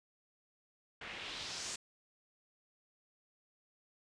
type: noise with low-pass filter sweep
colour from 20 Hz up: white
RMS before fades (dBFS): -44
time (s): 1.01-1.76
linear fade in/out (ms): 5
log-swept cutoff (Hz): 2100 to 7500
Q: 1.9
effects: resampled to 22050 Hz